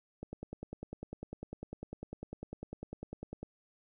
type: click train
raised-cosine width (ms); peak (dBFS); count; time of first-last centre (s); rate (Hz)
2; -28; 33; 0.23-3.43; 10
effects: none